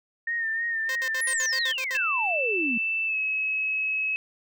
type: tone with vibrato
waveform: sine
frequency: 1827 Hz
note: A#6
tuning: 35 cents flat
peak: -25 dBFS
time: 0.27-1.73 s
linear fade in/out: 5 ms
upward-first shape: sine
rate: 3.2 Hz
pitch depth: 44 cents each way
type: tone bursts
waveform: 5% pulse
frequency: 523.3 Hz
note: C5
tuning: in tune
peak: -21 dBFS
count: 9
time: 0.89-1.97 s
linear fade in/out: 2 ms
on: 64 ms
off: 63 ms
type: exponential sweep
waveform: sine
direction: down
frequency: 11280 to 217.2 Hz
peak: -27 dBFS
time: 1.21-2.78 s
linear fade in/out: 5 ms
type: tone with pitch glide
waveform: sine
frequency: 2651 to 2570 Hz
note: E7 to E7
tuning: +9 to -45 cents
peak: -24 dBFS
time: 1.95-4.16 s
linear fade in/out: 0 ms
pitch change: -54 cents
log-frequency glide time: 3.06-3.17 s
effects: none